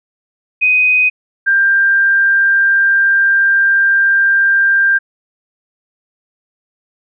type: tone pair in turn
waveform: sine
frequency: 2502 / 1588.5 Hz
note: D#7 / G6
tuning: +9 / +23 cents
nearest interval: minor sixth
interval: 786 cents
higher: first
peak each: -8 dBFS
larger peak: neither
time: 0.61-1.1 / 1.46-4.99 s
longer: second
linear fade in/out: 20 ms
effects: none

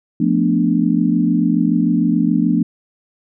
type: chord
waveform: sine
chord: B half-diminished seventh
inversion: second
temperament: equal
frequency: 174.61 / 220 / 246.9 / 293.7 Hz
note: F3 / A3 / B3 / D4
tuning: 0 / 0 / 0 / 0 cents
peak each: -18 dBFS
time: 0.2-2.63 s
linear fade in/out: 5 ms
effects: none

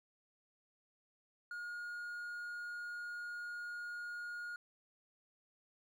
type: tone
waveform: triangle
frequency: 1432 Hz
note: F6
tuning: 43 cents sharp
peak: -40 dBFS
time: 1.51-4.56 s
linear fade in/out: 2 ms
effects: none

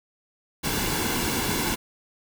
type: noise with comb filter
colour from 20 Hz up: pink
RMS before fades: -26 dBFS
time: 0.63-1.76 s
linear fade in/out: 20 ms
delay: 1.6 ms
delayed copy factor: -0.55
effects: none

